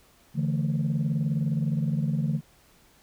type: chord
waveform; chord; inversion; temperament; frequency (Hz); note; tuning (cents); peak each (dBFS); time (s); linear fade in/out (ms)
sine; D suspended second; none; equal with one note detuned; 145.4 / 164.81 / 220; D3 / E3 / A3; -17 / 0 / 0; -25 / -27 / -29; 0.34-2.41; 50
effects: tanh soft clip ceiling -18 dBFS + pink hiss -59 dBFS RMS until 3.02 s